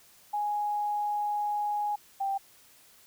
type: tone pair in turn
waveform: sine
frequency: 830.6 / 786.3 Hz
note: G#5 / G5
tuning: 0 / +5 cents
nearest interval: minor second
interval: 95 cents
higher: first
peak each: -27 dBFS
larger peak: neither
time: 0.33-1.96 / 2.2-2.38 s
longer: first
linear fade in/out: 10 ms
effects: white hiss -58 dBFS RMS until 3.06 s